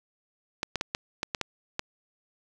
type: clicks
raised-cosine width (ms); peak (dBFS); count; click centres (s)
0.2; -11; 8; 0.631 / 0.757 / 0.811 / 0.949 / 1.231 / 1.348 / 1.413 / 1.794
effects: none